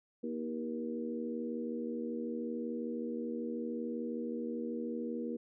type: harmonic tone with a mistuned harmonic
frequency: 79.2 Hz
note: D#2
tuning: 31 cents sharp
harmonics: 3 / 4 / 5 / 6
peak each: -38 / -42 / -45 / -41 dBFS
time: 0.23-5.37 s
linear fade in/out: 10 ms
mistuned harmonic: 5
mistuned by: -27 cents
effects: none